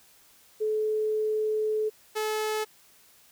sine / sawtooth tone pair in turn, 431 / 431 Hz, A4 / A4, -36 / -36 cents, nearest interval unison, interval 0 cents, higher neither, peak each -24 / -23 dBFS, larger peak second, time 0.6-1.9 / 2.15-2.65 s, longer first, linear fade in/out 20 ms, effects white hiss -58 dBFS RMS until 3.31 s

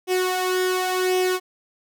sawtooth tone with flanger, 368.5 Hz, F#4, 7 cents flat, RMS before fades -22 dBFS, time 0.07-1.4 s, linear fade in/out 50 ms, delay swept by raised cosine 0.34 to 2.14 ms, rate 0.91 Hz, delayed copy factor +0.6, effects none

